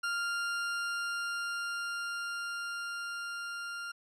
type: tone with level ramp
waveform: 40% pulse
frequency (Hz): 1396.9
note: F6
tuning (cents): 0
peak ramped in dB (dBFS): -30 to -37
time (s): 0.03-3.92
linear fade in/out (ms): 10
effects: low-pass 9000 Hz 12 dB/octave